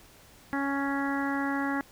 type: harmonic tone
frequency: 278 Hz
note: C#4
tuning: 5 cents sharp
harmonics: 1 / 2 / 3 / 4 / 5 / 6 / 7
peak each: -29 / -40 / -35 / -38 / -38 / -36 / -39 dBFS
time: 0.53-1.81 s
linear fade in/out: 0 ms
effects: pink hiss -55 dBFS RMS until 1.91 s